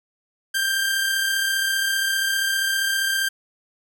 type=tone pair together; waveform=sawtooth; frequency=1579.9 / 1615 Hz; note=G6 / G#6; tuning=+13 / -49 cents; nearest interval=unison; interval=38 cents; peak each=-17 / -27 dBFS; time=0.54-3.29 s; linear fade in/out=10 ms; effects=none